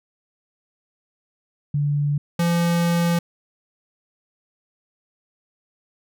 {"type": "tone pair in turn", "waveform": ["sine", "square"], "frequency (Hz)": [145.2, 170.89], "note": ["D3", "F3"], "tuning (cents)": [-19, -37], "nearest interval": "minor third", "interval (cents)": 282, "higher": "second", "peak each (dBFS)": -18, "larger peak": "neither", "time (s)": [[1.74, 2.18], [2.39, 3.19]], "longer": "second", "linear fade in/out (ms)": 5, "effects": []}